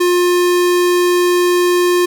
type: tone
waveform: square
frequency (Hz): 355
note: F4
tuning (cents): +28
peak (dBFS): -11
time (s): 0-2.06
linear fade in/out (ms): 10
effects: none